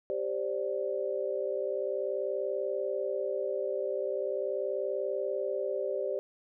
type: chord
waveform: sine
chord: G suspended fourth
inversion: none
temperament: equal with one note detuned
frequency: 392 / 526.9 / 587.3 Hz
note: G4 / C5 / D5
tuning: 0 / +12 / 0 cents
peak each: -34 dBFS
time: 0.1-6.19 s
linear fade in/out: 0 ms
effects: none